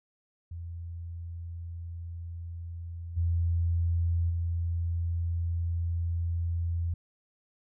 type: tone with level steps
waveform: sine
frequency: 84.8 Hz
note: E2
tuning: 50 cents sharp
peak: -36 / -24 / -27 dBFS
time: 0.51-6.94 s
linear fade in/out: 5 ms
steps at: 3.16 / 4.29 s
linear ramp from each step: 20 ms
effects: none